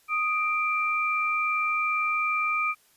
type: tone pair together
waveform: sine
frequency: 1244.5 / 2358 Hz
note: D#6 / D7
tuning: 0 / +6 cents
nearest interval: major seventh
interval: 1106 cents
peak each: -26 dBFS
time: 0.08-2.75 s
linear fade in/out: 50 ms
effects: white hiss -62 dBFS RMS until 2.96 s + resampled to 32000 Hz